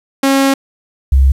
sawtooth / sine tone pair in turn, 272.2 / 67.07 Hz, C#4 / C2, -31 / +43 cents, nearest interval 2 octaves, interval 2426 cents, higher first, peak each -5 dBFS, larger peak neither, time 0.23-0.54 / 1.12-1.32 s, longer first, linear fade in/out 5 ms, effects resampled to 32000 Hz + 7-bit

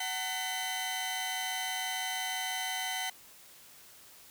sawtooth tone cluster, 748 / 906 / 2015 / 3078 Hz, F#5 / A#5 / B6 / G7, +19 / -50 / +34 / -32 cents, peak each -34 / -40 / -34 / -35 dBFS, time 0-3.1 s, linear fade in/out 5 ms, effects white hiss -55 dBFS RMS until 4.3 s

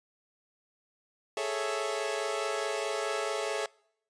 sawtooth chord, A major seventh, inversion third, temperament equal, 415.3 / 440 / 554.4 / 659.3 Hz, G#4 / A4 / C#5 / E5, 0 / 0 / 0 / 0 cents, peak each -32 dBFS, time 1.37-3.66 s, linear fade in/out 2 ms, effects noise-tail reverb RT60 0.7 s tail -25 dB re dry + resampled to 22050 Hz

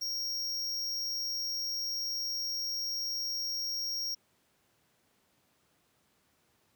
square tone with amplitude modulation, 5580 Hz, F8, 2 cents flat, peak -30 dBFS, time 0.01-4.15 s, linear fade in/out 10 ms, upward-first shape sine, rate 221 Hz, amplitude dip 60%, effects pink hiss -71 dBFS RMS until 6.75 s + high-pass 100 Hz 12 dB/octave

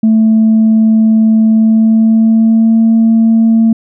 sine tone with pitch glide, 220.6 to 225.5 Hz, A3 to A3, +5 to +43 cents, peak -3 dBFS, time 0.03-3.73 s, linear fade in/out 5 ms, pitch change +38 cents, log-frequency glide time 1.49-2.87 s, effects tanh soft clip ceiling -2 dBFS

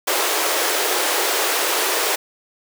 pink high-pass noise, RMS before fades -20 dBFS, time 0.07-2.16 s, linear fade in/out 10 ms, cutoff 350 Hz, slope 48 dB/octave, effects none

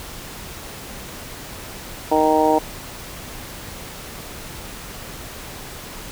harmonic tone, 155.56 Hz, D#3, in tune, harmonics 2 / 3 / 4 / 5 / 6, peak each -20 / -20 / -20 / -20 / -20 dBFS, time 2.11-2.59 s, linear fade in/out 10 ms, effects pink hiss -35 dBFS RMS until 6.11 s

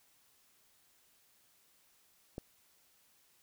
click, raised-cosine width 2 ms, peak -27 dBFS, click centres 2.381 s, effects white hiss -69 dBFS RMS until 3.42 s

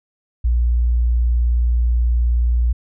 sine tone, 59.4 Hz, A#1, 33 cents sharp, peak -13 dBFS, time 0.44-2.73 s, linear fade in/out 10 ms, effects none

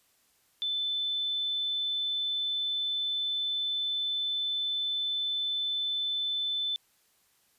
sine tone, 3520 Hz, A7, in tune, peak -28 dBFS, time 0.62-6.76 s, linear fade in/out 0 ms, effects white hiss -68 dBFS RMS until 7.58 s + resampled to 32000 Hz

